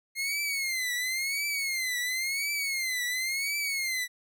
sawtooth tone with vibrato, 2128 Hz, C7, 29 cents sharp, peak -25 dBFS, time 0.15-4.08 s, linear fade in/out 50 ms, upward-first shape triangle, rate 0.95 Hz, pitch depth 160 cents each way, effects none

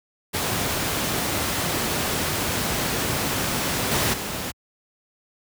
pink noise with level steps, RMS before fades -24 / -21 / -29 dBFS, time 0.33-4.52 s, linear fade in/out 20 ms, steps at 3.91 / 4.13 s, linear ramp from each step 10 ms, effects high-pass 80 Hz 12 dB/octave

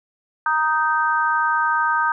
sine chord, Eb major, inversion second, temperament just, 933.4 / 1244.5 / 1555.6 Hz, Bb5 / Eb6 / G6, +2 / 0 / -14 cents, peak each -21 dBFS, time 0.46-2.12 s, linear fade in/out 2 ms, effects none

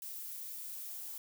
violet noise with high-pass filter sweep, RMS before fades -44 dBFS, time 0.02-1.18 s, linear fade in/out 2 ms, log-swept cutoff 230 to 920 Hz, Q 8.4, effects none

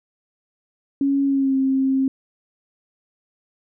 sine tone with pitch glide, 277.2 to 266.8 Hz, C#4 to C4, 0 to +34 cents, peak -16 dBFS, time 1.01-2.08 s, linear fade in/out 2 ms, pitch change -66 cents, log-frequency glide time 1.25-1.56 s, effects none

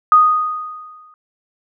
sine tone with exponential decay, 1241 Hz, D#6, 5 cents flat, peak -4 dBFS, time 0.12-1.14 s, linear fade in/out 1 ms, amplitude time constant 220 ms, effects none

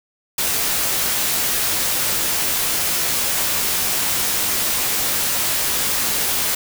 white noise with comb filter, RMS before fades -20 dBFS, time 0.38-6.55 s, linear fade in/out 5 ms, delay 17 ms, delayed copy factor -0.5, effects none

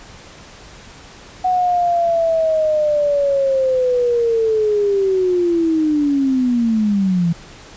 sine linear sweep, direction down, 740 to 164.81 Hz, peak -13 dBFS, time 1.44-7.33 s, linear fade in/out 10 ms, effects pink hiss -40 dBFS RMS until 7.76 s + resampled to 16000 Hz

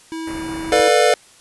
square tone, 324.2 Hz, E4, 29 cents flat, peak -26 dBFS, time 0.12-0.88 s, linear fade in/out 0 ms
pink band-stop noise, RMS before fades -33 dBFS, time 0.27-0.81 s, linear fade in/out 5 ms, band 2500 to 9300 Hz, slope 48 dB/octave
square chord, B half-diminished seventh, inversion third, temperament just, 444.5 / 493.9 / 592.7 / 711.2 Hz, A4 / B4 / D5 / F5, +18 / 0 / +16 / +31 cents, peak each -18 dBFS, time 0.72-1.14 s, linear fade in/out 2 ms
effects white hiss -48 dBFS RMS until 1.4 s + resampled to 24000 Hz

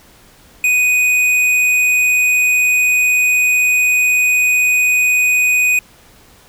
sine tone with tanh clipping, 2489 Hz, D#7, in tune, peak -12 dBFS, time 0.64-5.79 s, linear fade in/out 2 ms, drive 12 dB, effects pink hiss -46 dBFS RMS until 6.48 s

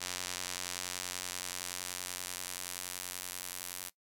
sawtooth tone with band-pass filter sweep, 90.5 Hz, F#2, 38 cents flat, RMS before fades -41 dBFS, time 0-3.9 s, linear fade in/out 20 ms, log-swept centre 6700 to 12000 Hz, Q 0.84, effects noise-tail reverb RT60 0.1 s tail -19 dB re dry

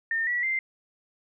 sine tone with pitch steps, 1817 / 1942 / 2087 Hz, A#6 / B6 / C7, -45 / -30 / -5 cents, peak -24 dBFS, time 0.11-0.59 s, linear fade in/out 2 ms, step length 160 ms, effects none

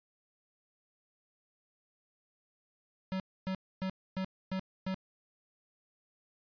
square tone bursts, 188.8 Hz, F#3, 35 cents sharp, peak -33 dBFS, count 6, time 3.12-4.944 s, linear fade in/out 0 ms, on 79 ms, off 270 ms, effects resampled to 11025 Hz

